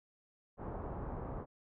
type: low-pass noise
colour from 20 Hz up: pink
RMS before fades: -42 dBFS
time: 0.57-1.46 s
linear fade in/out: 50 ms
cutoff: 1100 Hz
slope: 24 dB/octave
effects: none